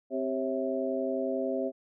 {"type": "harmonic tone with a mistuned harmonic", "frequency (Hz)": 130.8, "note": "C3", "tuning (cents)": 0, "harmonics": [2, 3, 4, 5], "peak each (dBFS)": [-33, -34, -33, -34], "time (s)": [0.1, 1.72], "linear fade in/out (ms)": 50, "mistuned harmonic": 4, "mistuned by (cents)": 64, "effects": []}